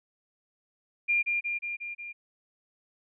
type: tone with echo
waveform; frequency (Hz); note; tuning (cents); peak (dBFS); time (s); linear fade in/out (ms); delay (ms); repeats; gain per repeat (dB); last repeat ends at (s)
sine; 2400; D7; +37; -22; 1.08-1.23; 20; 180; 5; -3; 2.13
effects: none